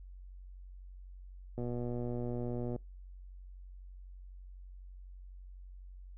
click train, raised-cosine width 2 ms, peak -26 dBFS, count 144, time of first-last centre 1.58-2.762 s, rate 121 Hz, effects noise-tail reverb RT60 0.2 s tail -25 dB re dry + added 46 Hz sine -47 dBFS peak until 6.17 s

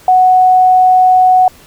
sine tone, 740 Hz, F#5, in tune, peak -4 dBFS, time 0.08-1.48 s, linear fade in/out 2 ms, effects pink hiss -41 dBFS RMS until 1.66 s

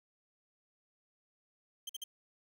sawtooth tone bursts, 3136 Hz, G7, in tune, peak -36 dBFS, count 3, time 1.87-2.04 s, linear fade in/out 5 ms, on 24 ms, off 49 ms, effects 11-bit

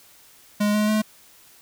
square tone with pitch steps, 207.7 / 211.2 / 214.8 Hz, G#3 / G#3 / A3, 0 / +29 / -41 cents, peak -19 dBFS, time 0.6-1.02 s, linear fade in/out 10 ms, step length 140 ms, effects white hiss -52 dBFS RMS until 1.61 s

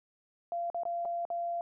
sine tone with dropouts, 688 Hz, F5, 26 cents flat, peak -31 dBFS, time 0.52-1.61 s, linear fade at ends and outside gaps 1 ms, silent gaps 0.701-0.745 / 0.834-0.853 / 1.051-1.055 / 1.252-1.302 s, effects none

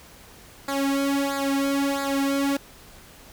sawtooth tone with flanger, 277.2 Hz, C#4, in tune, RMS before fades -24 dBFS, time 0.68-2.57 s, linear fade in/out 5 ms, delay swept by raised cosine 0.34 to 2.54 ms, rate 1.5 Hz, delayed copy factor -1, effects pink hiss -48 dBFS RMS until 3.32 s

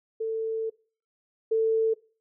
sine tone pair in turn, 445.6 / 445.6 Hz, A4 / A4, +22 / +22 cents, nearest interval unison, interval 0 cents, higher neither, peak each -26 / -20 dBFS, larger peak second, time 0.2-0.7 / 1.51-1.94 s, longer first, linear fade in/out 10 ms, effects noise-tail reverb RT60 0.4 s tail -22 dB re dry

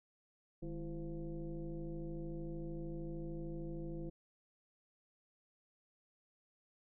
sine tone with frequency modulation, 154.4 Hz, D#3, 13 cents flat, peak -40 dBFS, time 0.62-4.1 s, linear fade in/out 10 ms, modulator 181 Hz, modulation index 1.5, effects none

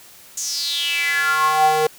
square tone with high-pass filter sweep, 155 Hz, D#3, 6 cents flat, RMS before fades -19 dBFS, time 0.37-1.87 s, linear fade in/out 5 ms, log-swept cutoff 6900 to 520 Hz, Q 6.6, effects white hiss -45 dBFS RMS until 1.98 s

